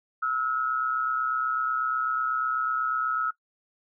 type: tone pair together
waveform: sine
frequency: 1300.9 / 1429 Hz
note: E6 / F6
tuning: -23 / +39 cents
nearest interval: major second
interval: 162 cents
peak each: -25 / -30 dBFS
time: 0.22-3.31 s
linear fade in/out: 10 ms
effects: noise-tail reverb RT60 0.1 s tail -20 dB re dry